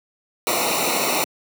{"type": "noise with comb filter", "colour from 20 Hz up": "pink", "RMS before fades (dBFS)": -21, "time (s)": [0.47, 1.24], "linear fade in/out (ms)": 0, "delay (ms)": 0.61, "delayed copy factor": -1, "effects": ["high-pass 200 Hz 12 dB/octave"]}